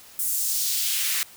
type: noise with high-pass filter sweep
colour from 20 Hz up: white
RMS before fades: -25 dBFS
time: 0.19-1.23 s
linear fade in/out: 0 ms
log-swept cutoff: 10000 to 1700 Hz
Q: 1.2
effects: white hiss -48 dBFS RMS until 1.36 s